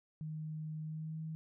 sine tone with pitch glide, 155.56 to 158.74 Hz, D#3 to D#3, 0 to +35 cents, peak -39 dBFS, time 0.21-1.35 s, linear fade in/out 0 ms, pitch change +35 cents, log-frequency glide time 0.82-1.2 s, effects none

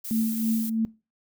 violet noise, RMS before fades -35 dBFS, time 0.04-0.7 s, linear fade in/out 10 ms
sine tone with tremolo, 223.6 Hz, A3, 28 cents sharp, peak -20 dBFS, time 0.11-0.85 s, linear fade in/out 0 ms, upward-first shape triangle, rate 3.1 Hz, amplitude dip 60%
effects noise-tail reverb RT60 0.3 s tail -22 dB re dry

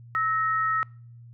sine tone pair together, 1301.5 / 1864.7 Hz, E6 / A#6, -22 / 0 cents, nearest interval tritone, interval 622 cents, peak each -23 / -29 dBFS, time 0.15-0.83 s, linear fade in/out 0 ms, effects noise-tail reverb RT60 0.5 s tail -26 dB re dry + added 118 Hz sine -44 dBFS peak until 1.33 s

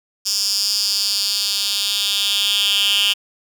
10% pulse tone with high-pass filter sweep, 201.7 Hz, G3, 50 cents sharp, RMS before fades -19 dBFS, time 0.25-3.14 s, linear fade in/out 20 ms, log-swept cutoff 5400 to 3000 Hz, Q 4.7, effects none

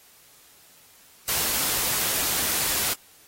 white noise, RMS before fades -25 dBFS, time 1.28-2.94 s, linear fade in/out 10 ms, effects white hiss -54 dBFS RMS until 3.27 s + AAC 48 kbps

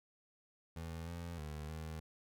25% pulse tone with pitch steps, 82.3 / 85.4 / 75.5 / 79.1 Hz, E2 / F2 / D2 / D#2, -2 / -38 / +48 / +29 cents, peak -39 dBFS, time 0.76-2 s, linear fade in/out 5 ms, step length 310 ms, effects none

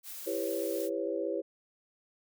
blue noise, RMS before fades -43 dBFS, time 0.03-0.9 s, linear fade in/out 50 ms
sine chord, C# half-diminished seventh, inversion first, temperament just, 332.6 / 399.1 / 498.9 / 554.4 Hz, E4 / G4 / B4 / C#5, +16 / +31 / +17 / 0 cents, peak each -36 dBFS, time 0.26-1.42 s, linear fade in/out 20 ms
effects none

